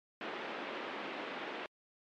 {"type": "band-pass noise", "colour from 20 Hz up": "pink", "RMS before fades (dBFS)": -42, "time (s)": [0.21, 1.66], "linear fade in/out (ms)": 0, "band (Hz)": [270, 3100], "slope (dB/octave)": 24, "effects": ["MP3 64 kbps"]}